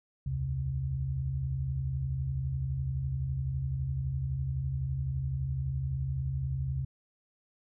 sine tone cluster, 69.3 / 81.1 / 133.1 Hz, C#2 / E2 / C3, 0 / -28 / +30 cents, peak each -37 / -37 / -31 dBFS, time 0.26-6.85 s, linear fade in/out 5 ms, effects none

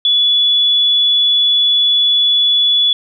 sine tone, 3420 Hz, A7, 50 cents flat, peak -9 dBFS, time 0.05-2.93 s, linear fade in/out 2 ms, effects none

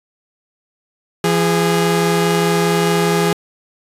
sawtooth tone pair together, 169.92 / 412.4 Hz, F3 / G#4, -47 / -12 cents, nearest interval octave + minor third, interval 1535 cents, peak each -12 dBFS, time 1.24-3.33 s, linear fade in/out 2 ms, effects resampled to 32000 Hz

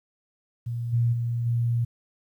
sine tone with level steps, 118.2 Hz, A#2, 24 cents sharp, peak -27 / -19 / -24 / -21 dBFS, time 0.66-1.85 s, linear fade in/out 10 ms, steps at 0.92 / 1.12 / 1.45 s, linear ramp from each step 20 ms, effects 10-bit

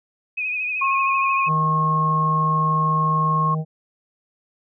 sine tone with vibrato, 2500 Hz, D#7, 8 cents sharp, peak -22 dBFS, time 0.37-1.49 s, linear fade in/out 10 ms, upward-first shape triangle, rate 13 Hz, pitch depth 58 cents each way
sine tone, 1084 Hz, C#6, 39 cents flat, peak -18 dBFS, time 0.81-3.55 s, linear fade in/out 10 ms
harmonic tone, 157.5 Hz, D#3, 21 cents sharp, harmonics 1 / 3 / 4 / 5, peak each -21 / -35 / -38 / -40 dBFS, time 1.46-3.65 s, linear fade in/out 50 ms
effects none

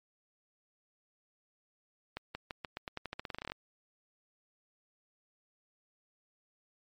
accelerating click train, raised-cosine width 0.3 ms, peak -22 dBFS, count 19, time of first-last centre 2.17-3.52 s, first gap 180 ms, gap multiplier 0.88, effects MP3 64 kbps

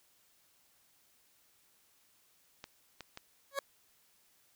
clicks, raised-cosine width 0.2 ms, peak -27 dBFS, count 3, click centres 2.641 / 3.007 / 3.174 s
20% pulse tone with exponential growth, 554.4 Hz, C#5, in tune, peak -24 dBFS, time 3.51-3.59 s, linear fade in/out 2 ms, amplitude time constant 17 ms
effects white hiss -69 dBFS RMS until 4.55 s

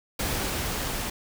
pink noise with level ramp, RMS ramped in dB -28 to -31 dBFS, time 0.19-1.1 s, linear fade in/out 5 ms, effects none

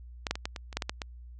clicks, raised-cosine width 0.2 ms, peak -13 / -10 / -19 / -15 / -20 / -25 / -12 / -14 / -13 / -17 dBFS, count 10, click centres 0.268 / 0.31 / 0.355 / 0.455 / 0.562 / 0.728 / 0.77 / 0.822 / 0.895 / 1.018 s, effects added 60 Hz sine -44 dBFS peak until 1.39 s + resampled to 24000 Hz

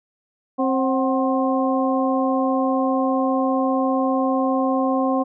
harmonic tone with a mistuned harmonic, 265.1 Hz, C4, 23 cents sharp, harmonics 1 / 2 / 3 / 4, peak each -20 / -23 / -25 / -26 dBFS, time 0.58-5.24 s, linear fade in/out 20 ms, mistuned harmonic 3, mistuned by -91 cents, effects none

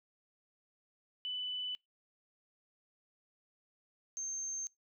sine tone pair in turn, 2992 / 6340 Hz, F#7 / G8, +19 / +19 cents, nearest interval octave + minor second, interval 1300 cents, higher second, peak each -36 / -37 dBFS, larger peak first, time 1.25-1.75 / 4.17-4.67 s, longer neither, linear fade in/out 0 ms, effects noise-tail reverb RT60 0.2 s tail -26 dB re dry

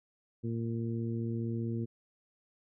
harmonic tone, 115.2 Hz, A#2, 20 cents flat, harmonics 1 / 2 / 3 / 4, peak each -34 / -36 / -40 / -47 dBFS, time 0.43-1.86 s, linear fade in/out 20 ms, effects none

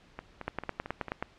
two click trains, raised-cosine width 0.5 ms, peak -16 / -23 dBFS, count 8 / 5, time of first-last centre 0.48-1.225 / 0.19-1.083 s, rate 9.39 / 4.48 Hz, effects pink hiss -59 dBFS RMS until 1.38 s + low-pass 4000 Hz 12 dB/octave

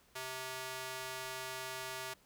square tone with high-pass filter, 130 Hz, C3, 11 cents flat, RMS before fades -43 dBFS, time 0.15-2.14 s, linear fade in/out 10 ms, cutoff 730 Hz, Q 0.51, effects pink hiss -67 dBFS RMS until 2.25 s

